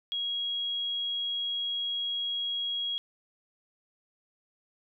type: tone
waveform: sine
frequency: 3300 Hz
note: G#7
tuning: 12 cents flat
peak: -29 dBFS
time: 0.12-2.98 s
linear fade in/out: 0 ms
effects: none